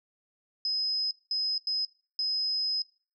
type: tone bursts at uneven times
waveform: sine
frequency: 5070 Hz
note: D#8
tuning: 32 cents sharp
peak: -26 dBFS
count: 4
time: 0.65-1.11 / 1.31-1.58 / 1.67-1.85 / 2.19-2.82 s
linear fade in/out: 2 ms
effects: noise-tail reverb RT60 0.4 s tail -21 dB re dry